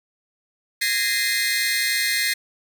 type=tone cluster; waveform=sawtooth; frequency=1652 / 1851 / 2072 / 2497 / 4267 Hz; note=G#6 / A#6 / C7 / D#7 / C8; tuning=-10 / -13 / -17 / +6 / +33 cents; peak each=-26 / -22 / -21 / -28 / -23 dBFS; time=0.81-2.34 s; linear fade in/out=10 ms; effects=8-bit